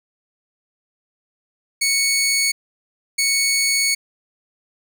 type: tone bursts at uneven times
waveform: 15% pulse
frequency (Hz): 2219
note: C#7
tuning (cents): +1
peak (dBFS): -10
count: 2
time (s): 1.81-2.52 / 3.18-3.95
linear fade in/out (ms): 10
effects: none